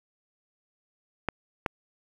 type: clicks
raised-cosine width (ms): 0.5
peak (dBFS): -11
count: 2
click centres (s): 1.287 / 1.662
effects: 8-bit